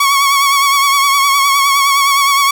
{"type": "tone with vibrato", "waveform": "sawtooth", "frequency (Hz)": 1114, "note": "C#6", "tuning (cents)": 8, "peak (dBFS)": -5, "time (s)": [0, 2.51], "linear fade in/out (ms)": 5, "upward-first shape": "triangle", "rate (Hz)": 9.7, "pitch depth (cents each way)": 50, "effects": []}